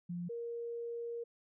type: tone pair in turn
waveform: sine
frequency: 174.61 / 469 Hz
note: F3 / A#4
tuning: 0 / +11 cents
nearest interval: octave + perfect fourth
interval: 1711 cents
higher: second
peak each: -37 / -38 dBFS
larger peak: first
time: 0.09-0.29 / 0.29-1.24 s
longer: second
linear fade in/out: 10 ms
effects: none